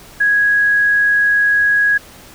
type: tone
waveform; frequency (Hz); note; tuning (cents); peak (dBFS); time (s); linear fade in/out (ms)
sine; 1660; G#6; -1; -10; 0.2-1.98; 10
effects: pink hiss -40 dBFS RMS until 2.34 s